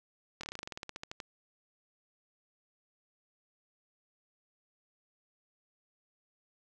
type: slowing click train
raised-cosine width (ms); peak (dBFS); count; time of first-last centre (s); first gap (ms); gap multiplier
0.2; -23; 17; 0.41-1.202; 24; 1.09
effects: none